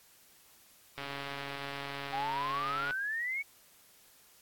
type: click train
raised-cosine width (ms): 0.3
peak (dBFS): -23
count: 271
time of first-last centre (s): 0.98-2.909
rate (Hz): 140
type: exponential sweep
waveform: sine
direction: up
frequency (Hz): 785 to 2260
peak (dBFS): -32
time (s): 2.12-3.43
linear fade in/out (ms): 20
effects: white hiss -61 dBFS RMS until 4.41 s + AAC 64 kbps